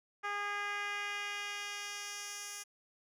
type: tone with band-pass filter sweep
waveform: 10% pulse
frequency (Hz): 408.7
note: G#4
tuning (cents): -28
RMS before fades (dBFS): -40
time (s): 0.23-2.64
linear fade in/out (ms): 20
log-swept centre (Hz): 1300 to 7800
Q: 1.1
effects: none